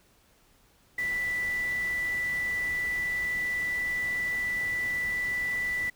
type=tone in noise; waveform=sine; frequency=1975.5 Hz; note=B6; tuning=in tune; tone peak=-27 dBFS; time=0.98-5.9 s; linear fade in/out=5 ms; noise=pink; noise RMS=-44 dBFS; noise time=0.98-5.9 s; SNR=+14 dB; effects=pink hiss -63 dBFS RMS until 5.95 s